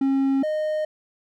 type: tone pair in turn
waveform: triangle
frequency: 271.1 / 615.8 Hz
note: C#4 / D#5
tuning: -38 / -18 cents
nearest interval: octave + major second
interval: 1420 cents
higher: second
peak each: -16 / -20 dBFS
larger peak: first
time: 0.01-0.43 / 0.43-0.85 s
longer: neither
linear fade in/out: 5 ms
effects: none